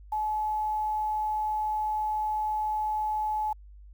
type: tone with quantisation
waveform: sine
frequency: 856 Hz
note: A5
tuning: 48 cents flat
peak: -26 dBFS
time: 0.12-3.53 s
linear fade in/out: 5 ms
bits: 9
effects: added 50 Hz sine -46 dBFS peak until 3.93 s